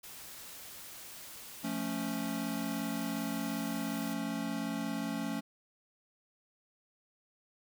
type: noise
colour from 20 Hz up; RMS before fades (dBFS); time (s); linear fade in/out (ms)
white; -48; 0.03-4.14; 10
type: chord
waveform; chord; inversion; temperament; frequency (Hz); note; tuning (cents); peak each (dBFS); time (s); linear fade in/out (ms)
square; F augmented; none; equal; 174.61 / 220 / 277.2; F3 / A3 / C#4; 0 / 0 / 0; -42 / -38 / -38; 1.63-5.41; 20
effects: none